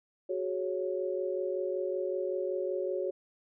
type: chord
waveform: sine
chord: F# suspended second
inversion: none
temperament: equal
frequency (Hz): 370 / 415.3 / 554.4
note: F#4 / G#4 / C#5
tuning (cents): 0 / 0 / 0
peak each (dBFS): -33 / -37 / -34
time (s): 0.29-3.11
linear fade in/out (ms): 10
effects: none